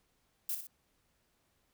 violet noise with echo, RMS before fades -35 dBFS, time 0.49-0.55 s, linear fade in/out 2 ms, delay 60 ms, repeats 2, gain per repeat -7 dB, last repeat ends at 0.67 s, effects pink hiss -75 dBFS RMS until 1.73 s

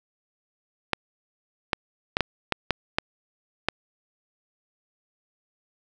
clicks, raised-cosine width 0.3 ms, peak -5 dBFS, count 8, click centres 0.933 / 1.732 / 2.169 / 2.207 / 2.523 / 2.707 / 2.985 / 3.686 s, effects none

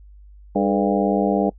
harmonic tone with a mistuned harmonic, 99.9 Hz, G2, 33 cents sharp, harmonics 2 / 3 / 4 / 5 / 6 / 7 / 8, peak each -21 / -23 / -24 / -25 / -26 / -26 / -27 dBFS, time 0.55-1.5 s, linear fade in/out 10 ms, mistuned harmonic 4, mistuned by +95 cents, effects noise-tail reverb RT60 0.1 s tail -25 dB re dry + added 50 Hz sine -42 dBFS peak until 1.58 s

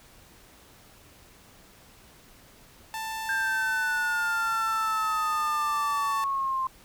sawtooth tone, 886 Hz, A5, 12 cents sharp, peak -28 dBFS, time 2.94-6.24 s, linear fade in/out 0 ms
sine exponential sweep, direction down, 1600 to 1046 Hz, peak -25 dBFS, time 3.29-6.67 s, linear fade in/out 2 ms
effects pink hiss -54 dBFS RMS until 6.84 s

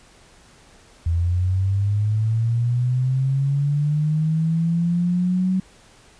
sine linear sweep, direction up, 82.3 to 188.4 Hz, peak -17 dBFS, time 1.06-5.6 s, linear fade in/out 5 ms, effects pink hiss -51 dBFS RMS until 6.19 s + resampled to 22050 Hz

